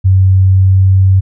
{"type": "tone with pitch glide", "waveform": "sine", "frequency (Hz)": [94.7, 95.25], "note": ["F#2", "G2"], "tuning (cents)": [41, -49], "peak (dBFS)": -4, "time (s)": [0.04, 1.21], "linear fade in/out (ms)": 20, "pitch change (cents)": 10, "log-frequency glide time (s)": [0.44, 0.87], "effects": []}